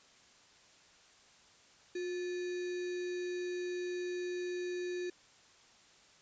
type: tone with sample-and-hold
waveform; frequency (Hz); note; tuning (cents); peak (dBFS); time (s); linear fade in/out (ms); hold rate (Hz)
sine; 358.4; F4; +45; -35; 1.95-5.1; 5; 2100
effects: white hiss -62 dBFS RMS until 6.21 s + resampled to 16000 Hz